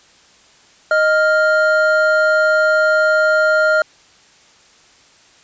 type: tone pair together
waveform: triangle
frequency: 622.3 / 1400.7 Hz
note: D#5 / F6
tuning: 0 / +5 cents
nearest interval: octave + major second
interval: 1405 cents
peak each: -12 dBFS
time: 0.91-3.82 s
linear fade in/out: 2 ms
effects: white hiss -49 dBFS RMS until 5.43 s + resampled to 16000 Hz